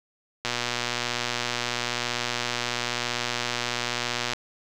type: click train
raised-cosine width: 0.2 ms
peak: -9 dBFS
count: 471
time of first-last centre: 0.45-4.334 s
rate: 121 Hz
effects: none